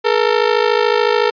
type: ring-modulated tone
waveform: sawtooth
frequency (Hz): 450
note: A4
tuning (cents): +39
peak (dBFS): -5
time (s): 0.04-1.31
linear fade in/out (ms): 20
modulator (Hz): 26.9
effects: resampled to 11025 Hz